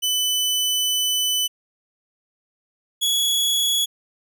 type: tone pair in turn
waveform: sawtooth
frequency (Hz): 3000 / 3367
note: F#7 / G#7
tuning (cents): +23 / +23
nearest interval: major second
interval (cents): 200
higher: second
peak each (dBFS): -16 / -15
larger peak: second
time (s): 0.02-1.48 / 3.01-3.86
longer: first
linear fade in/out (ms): 20
effects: none

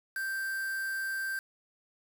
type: tone with quantisation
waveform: triangle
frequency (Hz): 1568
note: G6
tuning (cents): 0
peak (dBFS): -30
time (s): 0.16-1.39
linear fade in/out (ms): 2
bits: 7
effects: none

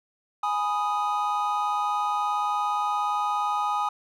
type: chord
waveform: triangle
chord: G# minor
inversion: none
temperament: equal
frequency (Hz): 830.6 / 987.8 / 1244.5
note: G#5 / B5 / D#6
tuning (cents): 0 / 0 / 0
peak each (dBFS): -25 / -30 / -25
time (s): 0.43-3.89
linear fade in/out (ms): 5
effects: none

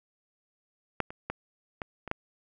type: clicks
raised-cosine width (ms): 0.5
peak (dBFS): -11 / -26 / -17 / -19 / -24 / -13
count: 6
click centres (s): 1.003 / 1.105 / 1.3 / 1.818 / 2.077 / 2.114
effects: none

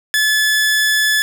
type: tone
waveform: sawtooth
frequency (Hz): 1724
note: A6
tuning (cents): -36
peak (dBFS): -9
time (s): 0.14-1.22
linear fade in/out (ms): 0
effects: none

